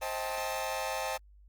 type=chord; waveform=sawtooth; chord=A half-diminished seventh; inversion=first; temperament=just; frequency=528 / 633.6 / 792 / 880 Hz; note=C5 / Eb5 / G5 / A5; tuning=+16 / +31 / +18 / 0 cents; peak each=-34 dBFS; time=0.01-1.18 s; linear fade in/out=20 ms; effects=added 50 Hz sine -54 dBFS peak until 1.48 s + Opus 24 kbps